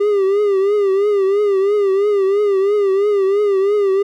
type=tone with vibrato; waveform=triangle; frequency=400 Hz; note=G4; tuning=35 cents sharp; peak=-10 dBFS; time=0-4.03 s; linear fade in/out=10 ms; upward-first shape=triangle; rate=3 Hz; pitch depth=97 cents each way; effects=none